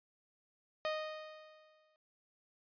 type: tone with exponential decay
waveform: sawtooth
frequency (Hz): 620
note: D#5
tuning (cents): -6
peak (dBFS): -29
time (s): 0.85-1.96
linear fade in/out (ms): 0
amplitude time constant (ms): 240
effects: resampled to 11025 Hz